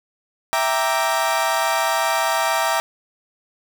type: chord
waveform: 30% pulse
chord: E half-diminished seventh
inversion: none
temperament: equal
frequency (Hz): 659.3 / 784 / 932.3 / 1174.7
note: E5 / G5 / Bb5 / D6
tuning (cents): 0 / 0 / 0 / 0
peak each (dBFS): -20 / -22 / -20 / -23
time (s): 0.53-2.8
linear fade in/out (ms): 0
effects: 7-bit